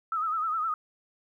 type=tone with vibrato; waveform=sine; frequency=1286 Hz; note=E6; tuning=43 cents flat; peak=-26 dBFS; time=0.12-0.74 s; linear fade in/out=2 ms; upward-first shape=sine; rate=9.7 Hz; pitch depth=79 cents each way; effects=11-bit